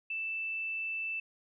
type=tone; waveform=sine; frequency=2648 Hz; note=E7; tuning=7 cents sharp; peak=-33 dBFS; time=0.1-1.2 s; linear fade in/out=5 ms; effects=none